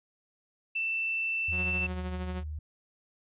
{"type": "tone", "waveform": "sine", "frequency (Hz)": 2667, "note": "E7", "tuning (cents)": 20, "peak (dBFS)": -28, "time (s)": [0.75, 1.87], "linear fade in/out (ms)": 10}
{"type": "tone with pitch glide", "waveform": "sine", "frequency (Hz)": [82.9, 76.02], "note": ["E2", "D#2"], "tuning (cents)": [10, -40], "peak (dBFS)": -34, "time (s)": [1.48, 2.59], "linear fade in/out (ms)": 5, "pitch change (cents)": -150, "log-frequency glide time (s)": [1.62, 2.02]}
{"type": "tone with tremolo", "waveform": "sawtooth", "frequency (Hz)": 182.7, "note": "F#3", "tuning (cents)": -22, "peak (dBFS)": -30, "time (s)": [1.51, 2.44], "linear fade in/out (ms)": 50, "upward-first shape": "triangle", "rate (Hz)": 13, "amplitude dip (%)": 55}
{"effects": ["resampled to 8000 Hz"]}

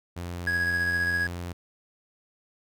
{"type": "tone", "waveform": "sawtooth", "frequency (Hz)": 87.31, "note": "F2", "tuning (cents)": 0, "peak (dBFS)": -29, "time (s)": [0.16, 1.53], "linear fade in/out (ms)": 10}
{"type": "tone with tremolo", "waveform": "triangle", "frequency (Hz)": 1661.2, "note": "G#6", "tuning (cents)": 0, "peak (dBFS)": -21, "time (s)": [0.47, 1.27], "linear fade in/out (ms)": 2, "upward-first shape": "square", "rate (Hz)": 15, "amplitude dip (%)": 25}
{"effects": []}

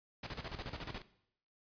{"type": "noise with tremolo", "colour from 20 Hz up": "pink", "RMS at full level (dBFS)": -42, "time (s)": [0.23, 1.02], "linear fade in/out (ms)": 5, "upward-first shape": "square", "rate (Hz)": 14, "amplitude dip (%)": 70, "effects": ["noise-tail reverb RT60 0.7 s tail -17 dB re dry", "resampled to 11025 Hz"]}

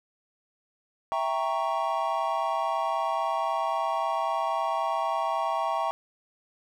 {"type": "chord", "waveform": "triangle", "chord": "E diminished seventh", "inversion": "none", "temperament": "equal with one note detuned", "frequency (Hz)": [659.3, 788.5, 932.3, 1108.7], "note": ["E5", "G5", "Bb5", "Db6"], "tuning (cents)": [0, 10, 0, 0], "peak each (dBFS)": -29, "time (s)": [1.12, 5.91], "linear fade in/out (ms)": 0, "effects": []}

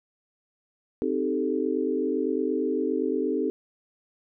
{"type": "chord", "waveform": "sine", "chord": "A half-diminished seventh", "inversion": "first", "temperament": "equal", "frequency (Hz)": [261.6, 311.1, 392, 440], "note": ["C4", "Eb4", "G4", "A4"], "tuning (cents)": [0, 0, 0, 0], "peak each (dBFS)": -29, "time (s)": [1.02, 3.5], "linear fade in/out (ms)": 0, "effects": []}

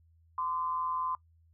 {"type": "tone pair together", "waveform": "sine", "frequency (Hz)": [1027.1, 1191], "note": ["C6", "D6"], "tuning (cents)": [-32, 24], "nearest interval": "minor third", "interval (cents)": 256, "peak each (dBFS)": [-31, -38], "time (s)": [0.38, 1.15], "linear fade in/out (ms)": 2, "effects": ["noise-tail reverb RT60 0.1 s tail -21 dB re dry", "added 82 Hz sine -61 dBFS peak until 1.53 s"]}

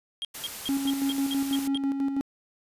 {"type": "tone bursts", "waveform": "triangle", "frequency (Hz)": 3236, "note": "G#7", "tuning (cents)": -46, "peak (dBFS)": -28, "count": 8, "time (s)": [0.22, 1.774], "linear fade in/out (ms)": 0, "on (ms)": 28, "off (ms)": 190}
{"type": "noise", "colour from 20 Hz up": "white", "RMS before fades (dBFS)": -38, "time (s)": [0.34, 1.68], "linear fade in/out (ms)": 10}
{"type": "tone with tremolo", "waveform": "triangle", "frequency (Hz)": 275.1, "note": "C#4", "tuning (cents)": -13, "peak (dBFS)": -21, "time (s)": [0.69, 2.21], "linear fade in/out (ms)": 0, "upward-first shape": "square", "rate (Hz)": 6.1, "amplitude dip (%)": 45}
{"effects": ["resampled to 32000 Hz"]}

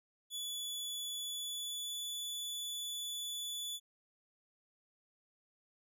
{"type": "tone with pitch glide", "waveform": "sawtooth", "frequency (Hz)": [3431, 3455], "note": ["A7", "A7"], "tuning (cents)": [-44, -32], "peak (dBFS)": -36, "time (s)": [0.3, 3.8], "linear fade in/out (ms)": 50, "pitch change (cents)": 12, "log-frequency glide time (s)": [1.16, 1.97], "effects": []}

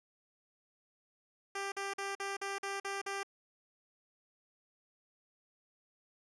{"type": "tone bursts", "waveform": "10% pulse", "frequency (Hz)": 395.2, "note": "G4", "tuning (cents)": 14, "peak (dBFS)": -28, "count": 8, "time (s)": [1.55, 3.232], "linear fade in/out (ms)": 5, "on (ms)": 170, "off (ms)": 46, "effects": ["resampled to 22050 Hz"]}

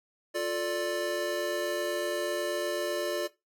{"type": "chord", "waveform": "square", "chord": "D minor", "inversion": "first", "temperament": "just", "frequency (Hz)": [352.4, 440.5, 587.3], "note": ["F4", "A4", "D5"], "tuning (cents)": [16, 2, 0], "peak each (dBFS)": [-34, -37, -32], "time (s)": [0.34, 3.28], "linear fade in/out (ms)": 20, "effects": ["noise-tail reverb RT60 0.2 s tail -17 dB re dry", "AAC 64 kbps"]}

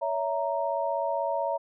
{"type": "chord", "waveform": "sine", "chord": "A# diminished", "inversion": "first", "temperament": "equal with one note detuned", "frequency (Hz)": [563.4, 659.3, 932.3], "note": ["C#5", "E5", "A#5"], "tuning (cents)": [28, 0, 0], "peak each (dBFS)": -30, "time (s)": [0.01, 1.58], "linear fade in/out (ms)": 20, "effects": []}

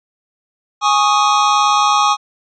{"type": "chord", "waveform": "square", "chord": "Ab suspended fourth", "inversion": "none", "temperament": "just", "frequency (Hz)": [830.6, 1107.5, 1245.9], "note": ["Ab5", "Db6", "Eb6"], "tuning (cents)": [0, -2, 2], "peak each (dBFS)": -16, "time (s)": [0.81, 2.17], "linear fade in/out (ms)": 50, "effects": ["resampled to 16000 Hz"]}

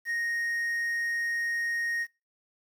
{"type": "tone with quantisation", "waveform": "triangle", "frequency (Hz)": 1864.7, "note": "A#6", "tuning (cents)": 0, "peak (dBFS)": -26, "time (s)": [0.05, 2.07], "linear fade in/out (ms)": 50, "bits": 9, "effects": ["noise-tail reverb RT60 0.3 s tail -24 dB re dry"]}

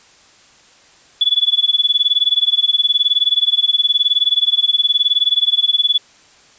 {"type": "tone with tremolo", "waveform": "sine", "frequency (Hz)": 3429, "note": "A7", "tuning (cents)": -45, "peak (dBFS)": -8, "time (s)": [1.21, 5.98], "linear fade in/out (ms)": 2, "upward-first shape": "sine", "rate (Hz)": 19, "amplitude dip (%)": 95, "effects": ["white hiss -48 dBFS RMS until 6.58 s", "resampled to 16000 Hz"]}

